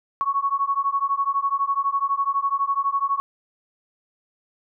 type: beating tone pair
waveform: sine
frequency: 1104 / 1116 Hz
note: C#6 / C#6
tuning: -7 / +11 cents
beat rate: 12 Hz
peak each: -23 dBFS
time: 0.21-3.2 s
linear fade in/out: 0 ms
effects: none